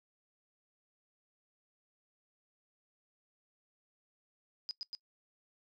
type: tone with echo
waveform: sine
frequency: 4978 Hz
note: D#8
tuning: in tune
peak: -35 dBFS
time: 4.69-4.71 s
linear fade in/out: 0 ms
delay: 120 ms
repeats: 2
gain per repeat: -2 dB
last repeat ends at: 4.95 s
effects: noise-tail reverb RT60 0.1 s tail -22 dB re dry